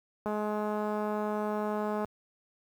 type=click train; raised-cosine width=1 ms; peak=-20 dBFS; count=378; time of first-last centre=0.26-2.047 s; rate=211 Hz; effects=high-pass 60 Hz 12 dB/octave + 9-bit